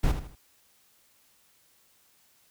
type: noise with echo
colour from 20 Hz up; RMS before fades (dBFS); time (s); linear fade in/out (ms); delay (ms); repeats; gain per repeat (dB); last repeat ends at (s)
brown; -22; 0.03-0.12; 10; 78; 3; -9; 0.354
effects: white hiss -64 dBFS RMS until 2.5 s